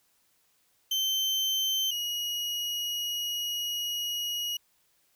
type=tone pair in turn; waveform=35% pulse; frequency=3100 / 2896 Hz; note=G7 / F#7; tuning=-20 / -38 cents; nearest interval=minor second; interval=118 cents; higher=first; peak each=-24 / -28 dBFS; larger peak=first; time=0.91-1.91 / 1.91-4.57 s; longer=second; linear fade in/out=5 ms; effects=white hiss -69 dBFS RMS until 5.15 s